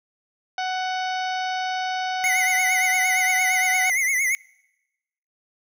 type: harmonic tone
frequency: 744 Hz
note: F#5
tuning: 9 cents sharp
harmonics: 1 / 2 / 3 / 4 / 5 / 6 / 7 / 8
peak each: -25 / -31 / -35 / -37 / -39 / -41 / -42 / -43 dBFS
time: 0.58-3.9 s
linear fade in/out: 2 ms
type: tone with vibrato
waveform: square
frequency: 2093 Hz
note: C7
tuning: in tune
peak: -20 dBFS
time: 2.24-4.35 s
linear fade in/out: 0 ms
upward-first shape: triangle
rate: 8.7 Hz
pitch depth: 120 cents each way
effects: noise-tail reverb RT60 1.0 s tail -26 dB re dry